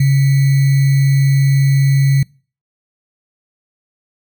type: tone with sample-and-hold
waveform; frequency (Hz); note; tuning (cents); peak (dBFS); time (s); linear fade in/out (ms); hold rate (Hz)
sine; 137.3; C#3; -16; -8; 0-2.23; 5; 2100
effects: noise-tail reverb RT60 0.4 s tail -25 dB re dry